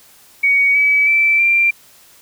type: tone with pitch steps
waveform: sine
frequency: 2245 / 2286 / 2327 / 2369 Hz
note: C#7 / D7 / D7 / D7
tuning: +21 / -47 / -17 / +14 cents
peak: -10 dBFS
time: 0.43-1.71 s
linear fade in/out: 10 ms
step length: 320 ms
effects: white hiss -47 dBFS RMS until 2.21 s